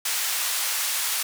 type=band-pass noise; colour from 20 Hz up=white; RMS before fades=-26 dBFS; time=0.05-1.23 s; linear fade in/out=5 ms; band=960 to 14000 Hz; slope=12 dB/octave; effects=none